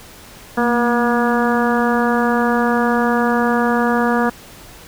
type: harmonic tone with a mistuned harmonic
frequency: 239.7 Hz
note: A#3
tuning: 48 cents sharp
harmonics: 1 / 2 / 3 / 4 / 5 / 6 / 7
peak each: -17 / -20 / -22 / -23 / -24 / -25 / -25 dBFS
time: 0.57-4.3 s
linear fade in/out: 10 ms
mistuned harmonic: 1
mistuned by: -41 cents
effects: pink hiss -40 dBFS RMS until 4.87 s